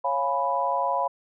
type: chord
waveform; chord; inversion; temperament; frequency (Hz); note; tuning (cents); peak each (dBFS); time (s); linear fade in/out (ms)
sine; C# dominant seventh; none; equal with one note detuned; 551.5 / 698.5 / 830.6 / 987.8; C#5 / E#5 / G#5 / B5; -9 / 0 / 0 / 0; -29 / -29 / -30 / -25; 0.04-1.08; 10
effects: none

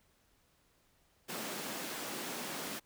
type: high-pass noise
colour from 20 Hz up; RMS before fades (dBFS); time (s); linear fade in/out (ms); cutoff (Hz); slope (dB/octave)
pink; -41; 1.28-2.8; 20; 180; 24
effects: pink hiss -71 dBFS RMS until 2.85 s

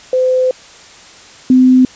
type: tone pair in turn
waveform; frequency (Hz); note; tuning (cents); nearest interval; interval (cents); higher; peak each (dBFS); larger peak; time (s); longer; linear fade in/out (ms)
sine; 512 / 256; C5 / C4; -38 / -38; octave; 1200; first; -9 / -4; second; 0.13-0.51 / 1.5-1.85; first; 2
effects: white hiss -38 dBFS RMS until 1.95 s + resampled to 16000 Hz

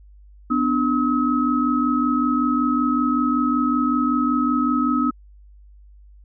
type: tone cluster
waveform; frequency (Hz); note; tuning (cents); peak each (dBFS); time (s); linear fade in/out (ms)
sine; 249.5 / 294.8 / 1280; B3 / D4 / D#6; +18 / +7 / +49; -20 / -22 / -22; 0.5-5.11; 10
effects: added 50 Hz sine -44 dBFS peak until 6.24 s

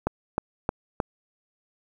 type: click train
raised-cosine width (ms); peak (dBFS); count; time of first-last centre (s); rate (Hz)
1; -9; 4; 0.07-1.002; 3.22
effects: 8-bit

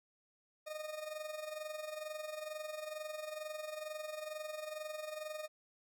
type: tone with amplitude modulation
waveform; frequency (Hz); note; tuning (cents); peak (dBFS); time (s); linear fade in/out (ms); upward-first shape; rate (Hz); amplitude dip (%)
40% pulse; 615; D#5; -20; -38; 0.66-5.48; 20; sine; 22.2; 65
effects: none

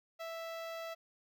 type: tone with notch filter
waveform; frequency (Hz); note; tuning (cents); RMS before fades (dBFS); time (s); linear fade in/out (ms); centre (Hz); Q
sawtooth; 659.3; E5; 0; -43; 0.19-0.95; 20; 9200; 0.7
effects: none

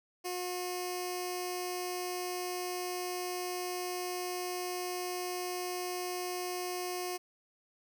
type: tone with notch filter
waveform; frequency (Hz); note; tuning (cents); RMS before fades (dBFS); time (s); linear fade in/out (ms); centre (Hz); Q
10% pulse; 360; F#4; -47; -37; 0.24-7.18; 20; 1500; 0.76
effects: none

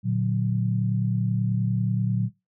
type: chord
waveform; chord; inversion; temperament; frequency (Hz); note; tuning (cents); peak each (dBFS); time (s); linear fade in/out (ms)
sine; Bb augmented; none; equal; 116.54 / 146.83 / 185; Bb2 / D3 / F#3; 0 / 0 / 0; -24 / -30 / -25; 0.03-2.3; 50
effects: noise-tail reverb RT60 0.2 s tail -19 dB re dry

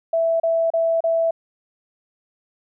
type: tone bursts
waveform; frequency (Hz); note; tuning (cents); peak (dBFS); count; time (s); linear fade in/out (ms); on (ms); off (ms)
sine; 660; E5; +2; -16; 4; 0.13-1.309; 5; 270; 33
effects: none

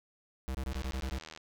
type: tone bursts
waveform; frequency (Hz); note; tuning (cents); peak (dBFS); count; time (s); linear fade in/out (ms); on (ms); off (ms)
square; 65.41; C2; 0; -34; 8; 0.48-1.183; 0; 66; 25
type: click train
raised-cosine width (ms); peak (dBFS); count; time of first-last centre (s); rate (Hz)
0.2; -28; 53; 0.72-1.375; 79.4
effects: none

